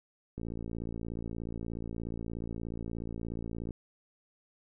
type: click train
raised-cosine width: 3 ms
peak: -26 dBFS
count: 190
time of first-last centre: 0.38-3.707 s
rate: 56.8 Hz
effects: none